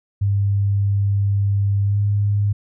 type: tone with pitch glide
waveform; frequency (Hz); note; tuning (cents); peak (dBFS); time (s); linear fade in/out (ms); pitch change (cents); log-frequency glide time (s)
sine; 100 to 102.16; G2 to G#2; +35 to -28; -15; 0.21-2.53; 10; +37; 1.84-1.98
effects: none